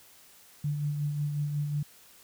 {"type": "tone with tremolo", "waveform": "sine", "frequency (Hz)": 146.83, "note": "D3", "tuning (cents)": 0, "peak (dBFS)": -26, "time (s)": [0.64, 1.83], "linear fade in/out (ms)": 5, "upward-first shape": "sine", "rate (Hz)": 5.5, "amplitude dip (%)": 40, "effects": ["white hiss -56 dBFS RMS until 2.23 s"]}